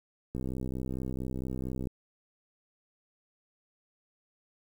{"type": "click train", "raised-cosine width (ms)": 3, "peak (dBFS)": -23, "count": 99, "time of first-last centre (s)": [0.35, 1.872], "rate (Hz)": 64.4, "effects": ["9-bit"]}